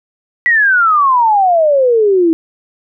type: exponential sweep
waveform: sine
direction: down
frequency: 1969 to 318.8 Hz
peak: -7 dBFS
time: 0.46-2.33 s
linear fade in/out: 0 ms
effects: none